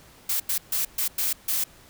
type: noise bursts at uneven times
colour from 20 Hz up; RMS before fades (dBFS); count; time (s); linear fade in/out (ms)
blue; -25; 6; 0.29-0.4 / 0.49-0.58 / 0.72-0.85 / 0.98-1.08 / 1.18-1.33 / 1.48-1.64; 5
effects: pink hiss -52 dBFS RMS until 1.89 s